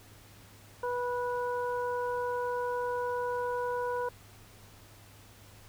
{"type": "harmonic tone", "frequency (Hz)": 490, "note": "B4", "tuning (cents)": -14, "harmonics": [1, 2, 3], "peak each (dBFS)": [-32, -34, -41], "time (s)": [0.83, 4.09], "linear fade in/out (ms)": 5, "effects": ["added 102 Hz sine -56 dBFS peak until 5.68 s", "pink hiss -56 dBFS RMS until 5.68 s"]}